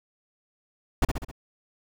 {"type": "noise with echo", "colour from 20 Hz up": "brown", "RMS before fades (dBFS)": -18, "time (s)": [1.02, 1.05], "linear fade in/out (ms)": 5, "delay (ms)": 66, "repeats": 4, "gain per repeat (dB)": -5, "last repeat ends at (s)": 1.314, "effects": []}